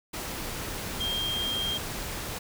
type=tone in noise; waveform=sine; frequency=3205 Hz; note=G7; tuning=38 cents sharp; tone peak=-28 dBFS; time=1-1.78 s; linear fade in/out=10 ms; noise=pink; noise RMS=-35 dBFS; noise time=0.13-2.39 s; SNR=+4 dB; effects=none